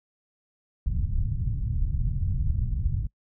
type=low-pass noise; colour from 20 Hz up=pink; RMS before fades=-26 dBFS; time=0.86-3.07 s; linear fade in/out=5 ms; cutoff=130 Hz; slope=24 dB/octave; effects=noise-tail reverb RT60 0.1 s tail -24 dB re dry